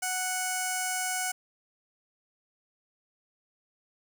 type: tone with notch filter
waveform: 5% pulse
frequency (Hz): 740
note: F#5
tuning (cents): 0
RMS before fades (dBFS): -31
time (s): 0.02-1.32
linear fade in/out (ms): 10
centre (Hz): 3800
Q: 0.75
effects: none